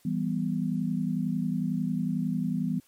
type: chord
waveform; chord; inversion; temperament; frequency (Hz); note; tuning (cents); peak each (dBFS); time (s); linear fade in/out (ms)
sine; E minor; none; equal; 164.81 / 196 / 246.9; E3 / G3 / B3; 0 / 0 / 0; -30; 0.05-2.8; 5
effects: white hiss -63 dBFS RMS until 2.87 s + MP3 64 kbps